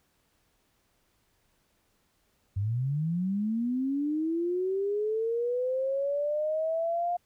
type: linear sweep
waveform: sine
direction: up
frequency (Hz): 93.9 to 709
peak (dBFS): -26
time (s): 2.56-7.17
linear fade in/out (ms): 10
effects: pink hiss -71 dBFS RMS until 7.25 s